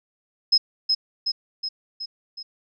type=tone with echo; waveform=sine; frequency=5130 Hz; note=E8; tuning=48 cents flat; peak=-13 dBFS; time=0.52-0.58 s; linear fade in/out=10 ms; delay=370 ms; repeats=5; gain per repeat=-4 dB; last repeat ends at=2.43 s; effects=none